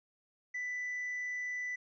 triangle tone, 1986 Hz, B6, 9 cents sharp, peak -33 dBFS, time 0.54-1.76 s, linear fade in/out 10 ms, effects tanh soft clip ceiling -29 dBFS + resampled to 16000 Hz

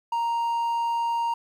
triangle tone, 932.3 Hz, A#5, in tune, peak -21 dBFS, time 0.12-1.34 s, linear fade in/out 5 ms, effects 10-bit

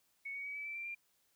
sine tone with pitch steps, 2217 / 2244 / 2271 / 2299 / 2327 / 2356 / 2384 Hz, C#7 / C#7 / C#7 / D7 / D7 / D7 / D7, 0 / +21 / +41 / -37 / -17 / +5 / +25 cents, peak -40 dBFS, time 0.25-0.95 s, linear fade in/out 10 ms, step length 100 ms, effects white hiss -75 dBFS RMS until 1.35 s

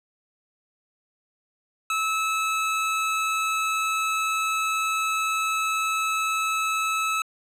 25% pulse tone, 1301 Hz, E6, 23 cents flat, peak -19 dBFS, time 1.9-7.22 s, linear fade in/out 2 ms, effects low-pass 11000 Hz 12 dB/octave

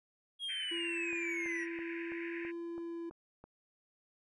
triangle linear sweep, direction down, 3305 to 1864.7 Hz, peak -35 dBFS, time 0.39-1.67 s, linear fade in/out 50 ms
pink band-pass noise, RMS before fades -46 dBFS, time 0.48-2.52 s, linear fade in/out 20 ms, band 1600 to 2600 Hz, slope 96 dB/octave
triangle tone with vibrato, 337.3 Hz, E4, 40 cents sharp, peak -37 dBFS, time 0.71-3.1 s, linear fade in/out 10 ms, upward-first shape triangle, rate 0.68 Hz, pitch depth 12 cents each way
click train, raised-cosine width 1 ms, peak -38 dBFS, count 8, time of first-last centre 1.13-3.44 s, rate 3.03 Hz
effects resampled to 24000 Hz

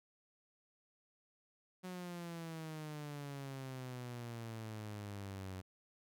sawtooth exponential sweep, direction down, 184.6 to 92.5 Hz, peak -40 dBFS, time 1.83-5.62 s, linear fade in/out 20 ms, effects none

